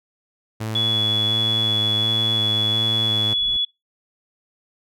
sawtooth tone with vibrato, 108.3 Hz, A2, 27 cents flat, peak -21 dBFS, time 0.6-3.34 s, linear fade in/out 10 ms, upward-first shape square, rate 1.4 Hz, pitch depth 27 cents each way
sine tone, 3398 Hz, G#7, 39 cents sharp, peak -18 dBFS, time 0.75-3.65 s, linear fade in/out 5 ms
brown noise with exponential growth, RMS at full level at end -34 dBFS, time 3.01-3.57 s, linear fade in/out 5 ms, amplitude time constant 120 ms
effects noise-tail reverb RT60 0.2 s tail -24 dB re dry

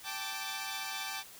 10% pulse chord, G suspended second, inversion none, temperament equal with one note detuned, 778.1 / 880 / 1174.7 Hz, G5 / A5 / D6, -13 / 0 / 0 cents, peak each -33 dBFS, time 0.03-1.24 s, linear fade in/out 50 ms, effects white hiss -52 dBFS RMS until 1.39 s

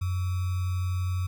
sine tone with sample-and-hold, 91.2 Hz, F#2, 24 cents flat, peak -25 dBFS, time 0.01-1.27 s, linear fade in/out 10 ms, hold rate 1225 Hz, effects none

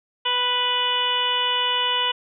harmonic tone, 493.9 Hz, B4, in tune, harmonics 1 / 2 / 3 / 4 / 5 / 6 / 7, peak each -33 / -25 / -32 / -33 / -32 / -22 / -29 dBFS, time 0.25-2.12 s, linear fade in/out 10 ms, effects none

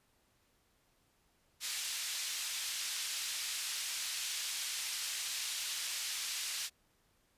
pink band-pass noise, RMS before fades -39 dBFS, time 1.6-6.7 s, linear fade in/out 50 ms, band 3100 to 9400 Hz, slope 12 dB/octave, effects pink hiss -73 dBFS RMS until 7.37 s + resampled to 32000 Hz

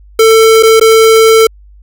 square tone with dropouts, 445.9 Hz, A4, 23 cents sharp, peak -3 dBFS, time 0.19-1.47 s, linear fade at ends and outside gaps 5 ms, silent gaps 0.627-0.632 / 0.798-0.811 s, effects added 50 Hz sine -35 dBFS peak until 1.82 s

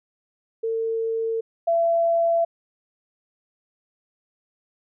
sine tone pair in turn, 451.4 / 672.6 Hz, A4 / E5, +44 / +35 cents, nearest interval perfect fifth, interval 691 cents, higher second, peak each -22 / -17 dBFS, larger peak second, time 0.63-1.41 / 1.67-2.45 s, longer neither, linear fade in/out 10 ms, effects none

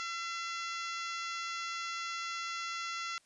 harmonic tone with a mistuned harmonic, 677 Hz, E5, 46 cents sharp, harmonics 2 / 3 / 4 / 5 / 6 / 7 / 8 / 9 / 10, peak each -39 / -43 / -45 / -47 / -49 / -50 / -51 / -52 / -53 dBFS, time 0-3.18 s, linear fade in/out 0 ms, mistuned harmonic 6, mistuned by +35 cents, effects white hiss -68 dBFS RMS until 3.25 s + resampled to 22050 Hz

